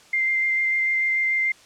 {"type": "tone with vibrato", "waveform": "sine", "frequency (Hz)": 2093, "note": "C7", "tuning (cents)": 0, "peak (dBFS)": -19, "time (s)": [0.13, 1.52], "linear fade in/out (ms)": 5, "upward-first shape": "square", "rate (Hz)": 6.8, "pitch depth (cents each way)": 8, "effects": ["white hiss -51 dBFS RMS until 1.65 s", "low-pass 7000 Hz 12 dB/octave"]}